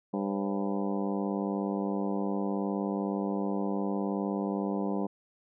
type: harmonic tone with a mistuned harmonic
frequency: 99.3 Hz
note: G2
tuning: 23 cents sharp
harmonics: 2 / 3 / 4 / 5 / 6 / 7 / 8 / 9 / 10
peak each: -31 / -35 / -37 / -39 / -41 / -42 / -43 / -44 / -45 dBFS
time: 0.13-5.07 s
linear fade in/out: 10 ms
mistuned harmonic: 6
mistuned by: -110 cents
effects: none